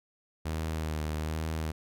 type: tone with vibrato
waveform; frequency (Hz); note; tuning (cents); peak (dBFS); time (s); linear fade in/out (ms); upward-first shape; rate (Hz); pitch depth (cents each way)
sawtooth; 78.3; D#2; +11; -27; 0.45-1.72; 10; sine; 1.2; 31
effects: none